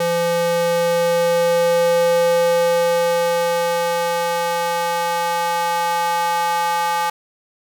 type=tone with high-pass filter sweep; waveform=square; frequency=170.8 Hz; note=F3; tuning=38 cents flat; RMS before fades=-18 dBFS; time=0-7.1 s; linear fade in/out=5 ms; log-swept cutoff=390 to 910 Hz; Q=3.4; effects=none